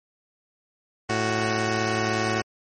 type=tone pair together; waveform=10% pulse; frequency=110.2 / 370.4 Hz; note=A2 / F#4; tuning=+3 / +2 cents; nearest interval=octave + major sixth; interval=2099 cents; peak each=-17 dBFS; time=1.09-2.42 s; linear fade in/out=10 ms; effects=MP3 32 kbps